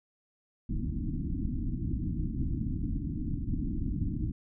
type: low-pass noise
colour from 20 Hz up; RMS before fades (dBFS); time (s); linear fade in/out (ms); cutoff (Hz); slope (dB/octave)
pink; -32; 0.69-4.32; 5; 320; 96
effects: none